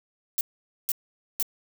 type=noise bursts; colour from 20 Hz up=violet; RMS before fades=-25 dBFS; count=3; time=0.38-1.427 s; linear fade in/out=0 ms; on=29 ms; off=480 ms; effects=none